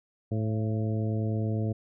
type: harmonic tone with a mistuned harmonic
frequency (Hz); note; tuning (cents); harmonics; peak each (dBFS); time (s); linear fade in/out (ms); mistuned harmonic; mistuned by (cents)
108.7; A2; -21; 1 / 2 / 3 / 4 / 5 / 6; -27 / -33 / -37 / -39 / -41 / -43; 0.31-1.73; 10; 6; +57
effects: none